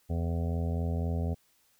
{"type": "harmonic tone", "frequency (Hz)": 83.9, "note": "E2", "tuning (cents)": 31, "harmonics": [1, 2, 3, 5, 6, 7, 8, 9], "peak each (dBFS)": [-29, -35, -39, -43, -45, -46, -47, -48], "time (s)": [0.09, 1.35], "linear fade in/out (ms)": 20, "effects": ["white hiss -68 dBFS RMS until 1.79 s"]}